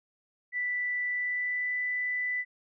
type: tone with pitch glide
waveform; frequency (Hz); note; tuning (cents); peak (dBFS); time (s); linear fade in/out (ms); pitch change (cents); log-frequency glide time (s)
sine; 1975.5 to 1989.2; B6 to B6; 0 to +12; -28; 0.52-2.45; 50; +12; 1.08-1.75
effects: none